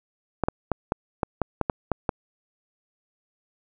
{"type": "clicks", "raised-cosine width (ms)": 1, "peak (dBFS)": -8, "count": 10, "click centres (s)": [0.437, 0.485, 0.717, 0.921, 1.232, 1.417, 1.613, 1.698, 1.917, 2.092], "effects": []}